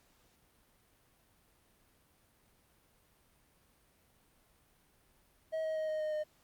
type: tone with pitch steps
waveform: triangle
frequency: 638 / 632.5 / 627 / 621.6 / 616.3 / 611 Hz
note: D#5 / D#5 / D#5 / D#5 / D#5 / D#5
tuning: +43 / +28 / +13 / -2 / -17 / -32 cents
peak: -31 dBFS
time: 5.52-6.24 s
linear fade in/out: 20 ms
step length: 120 ms
effects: pink hiss -69 dBFS RMS until 6.43 s + Opus 48 kbps